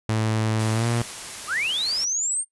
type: tone with pitch glide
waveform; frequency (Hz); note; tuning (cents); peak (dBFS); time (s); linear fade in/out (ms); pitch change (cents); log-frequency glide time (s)
sawtooth; 110 to 117.9; A2 to A#2; 0 to +20; -17; 0.09-1.02; 0; +120; 0.72-0.87
type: noise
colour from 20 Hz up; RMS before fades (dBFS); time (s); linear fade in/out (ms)
white; -35; 0.59-2.05; 10
type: linear sweep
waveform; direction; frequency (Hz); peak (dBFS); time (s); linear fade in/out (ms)
sine; up; 1100 to 8870; -22; 1.47-2.45; 50
effects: noise-tail reverb RT60 0.1 s tail -19 dB re dry + resampled to 24000 Hz